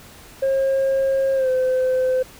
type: tone with pitch glide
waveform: sine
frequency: 538 to 514 Hz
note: C5 to C5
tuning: +48 to -31 cents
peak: -14 dBFS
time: 0.42-2.23 s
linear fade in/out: 10 ms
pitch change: -79 cents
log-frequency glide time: 1.35-1.49 s
effects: tanh soft clip ceiling -15 dBFS + pink hiss -44 dBFS RMS until 2.39 s